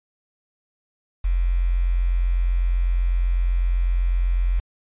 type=tone with quantisation; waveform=sine; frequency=43.99 Hz; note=F1; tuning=13 cents sharp; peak=-17 dBFS; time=1.24-4.6 s; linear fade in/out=10 ms; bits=7; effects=resampled to 8000 Hz